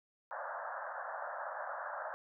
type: band-pass noise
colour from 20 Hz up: pink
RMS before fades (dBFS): -42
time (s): 0.31-2.14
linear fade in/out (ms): 0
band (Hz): 550 to 1700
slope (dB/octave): 96
effects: none